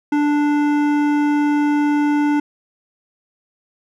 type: tone with hard clipping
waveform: triangle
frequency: 293.7 Hz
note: D4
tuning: in tune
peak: -16 dBFS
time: 0.12-2.4 s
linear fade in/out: 5 ms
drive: 17 dB
effects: none